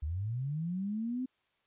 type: linear sweep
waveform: sine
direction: up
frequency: 69.3 to 261.6 Hz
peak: -32 dBFS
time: 0.02-1.26 s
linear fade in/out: 10 ms
effects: white hiss -75 dBFS RMS until 1.66 s + resampled to 8000 Hz